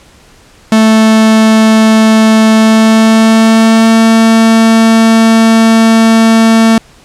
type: tone with pitch glide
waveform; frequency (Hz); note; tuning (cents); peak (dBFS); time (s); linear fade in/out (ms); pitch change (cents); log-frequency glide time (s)
45% pulse; 220 to 225; A3 to A3; 0 to +39; -3; 0.72-6.78; 2; +39; 2.54-3.97
effects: pink hiss -41 dBFS RMS until 7.04 s + low-pass 9000 Hz 12 dB/octave